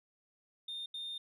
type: tone bursts at uneven times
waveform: sine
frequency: 3638 Hz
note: A#7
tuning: 43 cents flat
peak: -37 dBFS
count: 2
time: 0.68-0.86 / 0.94-1.18 s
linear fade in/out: 5 ms
effects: tanh soft clip ceiling -37 dBFS